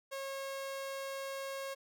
sawtooth tone, 544 Hz, C#5, 33 cents flat, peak -35 dBFS, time 0.11-1.75 s, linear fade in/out 20 ms, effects none

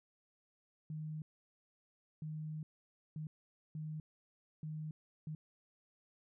sine tone bursts at uneven times, 154.8 Hz, D#3, 9 cents flat, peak -40 dBFS, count 6, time 0.9-1.22 / 2.22-2.63 / 3.16-3.27 / 3.75-4 / 4.63-4.91 / 5.27-5.35 s, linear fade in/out 2 ms, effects none

